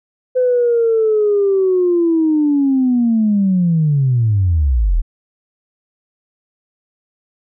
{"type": "linear sweep", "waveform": "sine", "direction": "down", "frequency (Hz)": [510, 34.56], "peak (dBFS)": -10, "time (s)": [0.35, 5.02], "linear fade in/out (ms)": 20, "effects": ["tanh soft clip ceiling -6 dBFS"]}